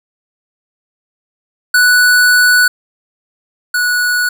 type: tone pair in turn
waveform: square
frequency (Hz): 1480 / 1468.9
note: F#6 / F#6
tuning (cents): 0 / -13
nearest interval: unison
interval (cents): 13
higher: first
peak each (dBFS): -7 / -12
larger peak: first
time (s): 1.74-2.68 / 3.74-4.29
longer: first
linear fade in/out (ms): 5
effects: none